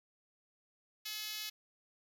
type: tone with high-pass filter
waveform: 5% pulse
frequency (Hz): 427.3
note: G#4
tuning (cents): +49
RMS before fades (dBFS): -42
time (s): 1.05-1.5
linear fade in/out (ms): 10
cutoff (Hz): 2900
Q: 0.73
effects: 11-bit